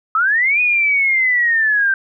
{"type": "linear two-way sweep", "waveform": "sine", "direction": "up then down", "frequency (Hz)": [1255, 2489, 1552], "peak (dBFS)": -12, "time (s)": [0.15, 1.94], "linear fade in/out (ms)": 2, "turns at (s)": 0.61, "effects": []}